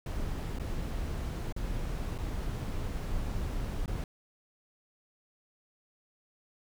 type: noise with dropouts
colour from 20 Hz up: brown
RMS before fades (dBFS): -34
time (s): 0.06-4.04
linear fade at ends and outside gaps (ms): 2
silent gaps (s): 0.587-0.597 / 1.525-1.563 / 2.18-2.185 / 3.859-3.878
effects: none